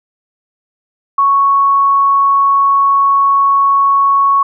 sine tone, 1108.7 Hz, C#6, in tune, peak -7 dBFS, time 1.18-4.43 s, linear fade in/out 5 ms, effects none

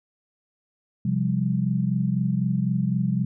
sine chord, C suspended fourth, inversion none, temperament equal with one note detuned, 130.81 / 174.61 / 198.62 Hz, C3 / F3 / G3, 0 / 0 / +23 cents, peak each -25 dBFS, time 1.05-3.25 s, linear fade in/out 5 ms, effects none

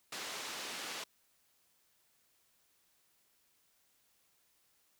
white band-pass noise, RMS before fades -43 dBFS, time 0.12-1.04 s, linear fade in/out 5 ms, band 240 to 5100 Hz, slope 12 dB/octave, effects white hiss -73 dBFS RMS until 4.99 s

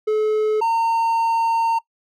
triangle tone pair in turn, 430 / 914.3 Hz, A4 / A#5, -40 / -34 cents, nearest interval octave + minor second, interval 1306 cents, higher second, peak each -14 dBFS, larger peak neither, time 0.07-0.61 / 0.61-1.79 s, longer second, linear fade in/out 10 ms, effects noise-tail reverb RT60 0.1 s tail -21 dB re dry

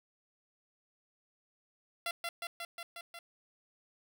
10% pulse tone with echo, 683 Hz, F5, 39 cents flat, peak -25 dBFS, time 2.06-2.11 s, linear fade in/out 2 ms, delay 180 ms, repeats 6, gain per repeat -2 dB, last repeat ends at 3.19 s, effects none

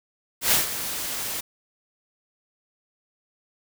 white noise with ADSR envelope, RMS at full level -18 dBFS, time 0.41-1.41 s, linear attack 110 ms, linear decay 140 ms, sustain -12 dB, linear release 10 ms, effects none

